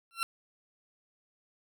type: tone with exponential growth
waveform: 20% pulse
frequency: 1358 Hz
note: F6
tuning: 49 cents flat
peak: -20 dBFS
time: 0.11-0.23 s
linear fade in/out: 0 ms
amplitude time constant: 24 ms
effects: none